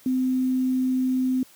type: tone with quantisation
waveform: sine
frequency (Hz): 257.3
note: C4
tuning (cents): -29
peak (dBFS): -20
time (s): 0.06-1.43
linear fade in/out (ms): 2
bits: 8
effects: white hiss -53 dBFS RMS until 1.55 s + high-pass 60 Hz 12 dB/octave